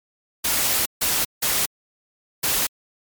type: noise bursts at uneven times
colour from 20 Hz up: white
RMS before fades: -21 dBFS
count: 4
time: 0.44-0.86 / 1.01-1.25 / 1.42-1.66 / 2.43-2.67 s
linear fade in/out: 10 ms
effects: MP3 96 kbps